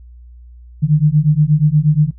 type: beating tone pair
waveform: sine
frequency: 146.83 / 155.23 Hz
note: D3 / D#3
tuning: 0 / -4 cents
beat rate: 8.4 Hz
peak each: -12 dBFS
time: 0.82-2.11 s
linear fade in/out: 20 ms
effects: noise-tail reverb RT60 0.1 s tail -20 dB re dry + added 60 Hz sine -36 dBFS peak until 2.18 s